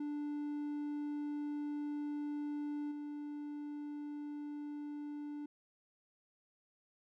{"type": "tone with level steps", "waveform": "triangle", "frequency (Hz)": 293.7, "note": "D4", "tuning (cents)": 0, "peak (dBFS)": [-35, -39], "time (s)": [0, 5.46], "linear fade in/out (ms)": 5, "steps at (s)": 2.91, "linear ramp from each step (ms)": 10, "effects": []}